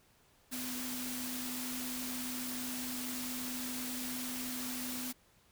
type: tone in noise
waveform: sine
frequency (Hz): 250.9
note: B3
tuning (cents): +28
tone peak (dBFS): -41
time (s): 0.51-5.13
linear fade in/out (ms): 20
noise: white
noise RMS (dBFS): -41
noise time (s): 0.51-5.13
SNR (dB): -3
effects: pink hiss -67 dBFS RMS until 5.51 s